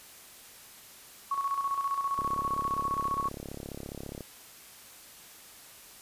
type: tone with tremolo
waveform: sine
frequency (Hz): 1108.7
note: C#6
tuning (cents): 0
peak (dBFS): -26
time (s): 1.31-3.29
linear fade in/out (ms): 5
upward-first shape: square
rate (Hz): 15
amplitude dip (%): 55
type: click train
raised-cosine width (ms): 2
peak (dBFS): -26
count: 71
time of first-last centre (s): 2.19-4.207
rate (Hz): 34.7
effects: white hiss -51 dBFS RMS until 6.01 s + resampled to 32000 Hz